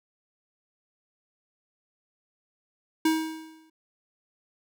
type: tone with exponential decay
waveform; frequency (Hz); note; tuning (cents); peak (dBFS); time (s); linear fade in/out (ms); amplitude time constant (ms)
square; 318.3; D#4; +39; -19; 3.05-3.7; 5; 140
effects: none

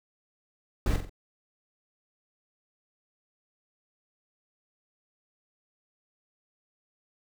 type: noise with echo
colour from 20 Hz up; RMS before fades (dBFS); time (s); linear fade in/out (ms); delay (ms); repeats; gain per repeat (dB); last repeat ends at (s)
brown; -24; 0.86-0.96; 2; 45; 3; -7; 1.095
effects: none

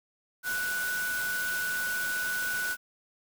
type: tone in noise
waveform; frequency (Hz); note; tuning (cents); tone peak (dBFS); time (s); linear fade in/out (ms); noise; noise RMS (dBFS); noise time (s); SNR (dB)
sine; 1480; F#6; 0; -29; 0.43-2.77; 50; white; -37; 0.43-2.77; +5
effects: none

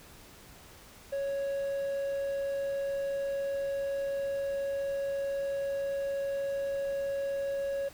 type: tone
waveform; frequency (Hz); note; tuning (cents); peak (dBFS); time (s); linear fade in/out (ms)
triangle; 554.4; C#5; 0; -28; 1.12-7.89; 10
effects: pink hiss -53 dBFS RMS until 7.93 s

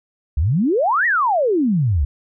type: exponential two-way sweep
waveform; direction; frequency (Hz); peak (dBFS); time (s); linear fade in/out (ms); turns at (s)
sine; up then down; 64 to 1975.5 to 64; -14; 0.37-2.05; 5; 1.06
effects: none

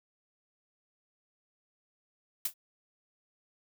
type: noise with exponential decay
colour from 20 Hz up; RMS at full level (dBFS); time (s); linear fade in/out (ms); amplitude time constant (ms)
blue; -26; 2.45-2.54; 5; 19
effects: none

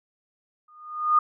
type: tone with exponential growth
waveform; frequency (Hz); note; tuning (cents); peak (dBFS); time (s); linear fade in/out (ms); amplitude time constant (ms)
sine; 1225; D#6; -27; -13; 0.68-1.19; 5; 110
effects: none

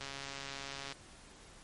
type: click train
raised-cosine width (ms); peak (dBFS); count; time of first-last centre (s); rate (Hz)
0.2; -25; 127; 0.01-0.923; 138
effects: pink hiss -56 dBFS RMS until 1.63 s + MP3 48 kbps

